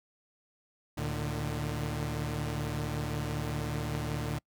sawtooth tone cluster, 72.3 / 113.9 / 149.8 Hz, D2 / A#2 / D3, -27 / -40 / +35 cents, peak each -35 / -32 / -31 dBFS, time 0.97-4.39 s, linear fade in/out 10 ms, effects noise-tail reverb RT60 0.1 s tail -26 dB re dry

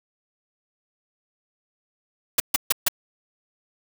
white noise bursts, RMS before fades -18 dBFS, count 4, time 2.38-2.884 s, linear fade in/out 5 ms, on 21 ms, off 140 ms, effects none

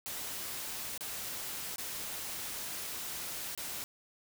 white noise with dropouts, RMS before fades -40 dBFS, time 0.06-3.84 s, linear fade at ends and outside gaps 0 ms, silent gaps 0.977-1.008 / 1.759-1.782 / 3.55-3.576 s, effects none

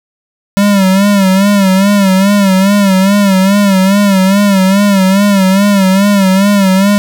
square tone with vibrato, 196 Hz, G3, in tune, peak -6 dBFS, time 0.57-6.98 s, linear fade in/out 0 ms, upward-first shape sine, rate 2.4 Hz, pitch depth 78 cents each way, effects none

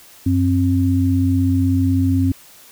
sine tone pair together, 94 / 265.9 Hz, F#2 / C4, +28 / +28 cents, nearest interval octave + tritone, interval 1800 cents, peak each -16 dBFS, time 0.26-2.32 s, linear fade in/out 5 ms, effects white hiss -45 dBFS RMS until 2.71 s

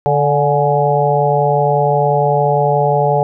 harmonic tone with a mistuned harmonic, 145.8 Hz, D3, 12 cents flat, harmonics 1 / 3 / 4 / 5 / 6, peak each -17 / -17 / -17 / -17 / -17 dBFS, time 0.06-3.23 s, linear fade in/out 0 ms, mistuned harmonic 6, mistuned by -70 cents, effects none

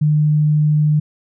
sine tone, 151.1 Hz, D3, 50 cents sharp, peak -11 dBFS, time 0.01-1 s, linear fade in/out 10 ms, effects none

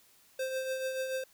square tone with tremolo, 523.3 Hz, C5, in tune, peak -31 dBFS, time 0.39-1.24 s, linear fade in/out 5 ms, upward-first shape triangle, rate 6.9 Hz, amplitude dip 50%, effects white hiss -63 dBFS RMS until 1.33 s

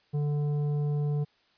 triangle tone with tanh clipping, 146.83 Hz, D3, in tune, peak -27 dBFS, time 0.13-1.25 s, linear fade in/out 20 ms, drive 13 dB, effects white hiss -66 dBFS RMS until 1.57 s + resampled to 11025 Hz

